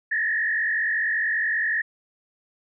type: tone with frequency modulation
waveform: sine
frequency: 1800 Hz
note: A6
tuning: 39 cents sharp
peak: -21 dBFS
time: 0.11-1.82 s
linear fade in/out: 10 ms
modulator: 45.2 Hz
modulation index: 2.1
effects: none